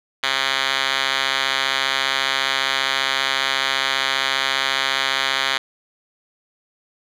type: tone with band-pass filter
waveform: 5% pulse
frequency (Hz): 134.8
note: C#3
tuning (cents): -48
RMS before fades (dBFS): -21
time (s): 0.23-5.58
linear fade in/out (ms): 5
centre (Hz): 2800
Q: 3.3
effects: none

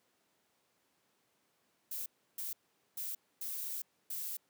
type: noise bursts at uneven times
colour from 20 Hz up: violet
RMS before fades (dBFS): -40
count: 5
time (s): 1.91-2.06 / 2.38-2.53 / 2.97-3.15 / 3.41-3.82 / 4.1-4.37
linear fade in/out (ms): 5
effects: pink hiss -75 dBFS RMS until 4.49 s + high-pass 200 Hz 12 dB/octave

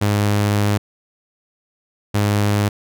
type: tone pair in turn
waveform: sawtooth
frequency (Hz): 103.1 / 103.1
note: G#2 / G#2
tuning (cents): -12 / -12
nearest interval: unison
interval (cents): 0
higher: neither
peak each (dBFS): -11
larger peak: neither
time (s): 0.01-0.78 / 2.14-2.69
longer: first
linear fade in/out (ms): 10
effects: none

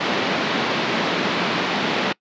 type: band-pass noise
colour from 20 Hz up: pink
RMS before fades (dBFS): -22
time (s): 0-2.13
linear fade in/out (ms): 10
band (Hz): 180 to 4100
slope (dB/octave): 24
effects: noise-tail reverb RT60 0.1 s tail -23 dB re dry + resampled to 16000 Hz

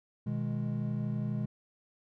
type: chord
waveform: triangle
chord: G# minor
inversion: first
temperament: equal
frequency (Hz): 123.47 / 155.56 / 207.7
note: B2 / D#3 / G#3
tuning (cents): 0 / 0 / 0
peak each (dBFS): -32 / -35 / -33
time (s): 0.26-1.46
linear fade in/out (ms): 10
effects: none

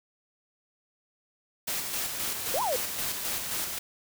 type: noise with tremolo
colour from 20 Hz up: white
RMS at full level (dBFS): -31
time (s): 1.67-3.79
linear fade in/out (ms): 10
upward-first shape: square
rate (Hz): 3.8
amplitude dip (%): 35
type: exponential two-way sweep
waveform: sine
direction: up then down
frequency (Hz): 466.2 to 1052 to 466.2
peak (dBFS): -26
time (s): 2.54-2.76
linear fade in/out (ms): 0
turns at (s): 2.62
effects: none

